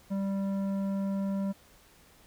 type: tone with tanh clipping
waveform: sine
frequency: 196 Hz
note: G3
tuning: in tune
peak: -30 dBFS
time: 0.1-1.53 s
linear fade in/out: 20 ms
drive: 11 dB
effects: pink hiss -59 dBFS RMS until 2.26 s